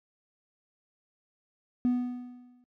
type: tone with exponential decay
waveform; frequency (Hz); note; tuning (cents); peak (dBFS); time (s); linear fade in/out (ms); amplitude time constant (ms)
triangle; 246.9; B3; 0; -18; 1.85-2.64; 0; 170
effects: noise-tail reverb RT60 0.2 s tail -26 dB re dry + tanh soft clip ceiling -18 dBFS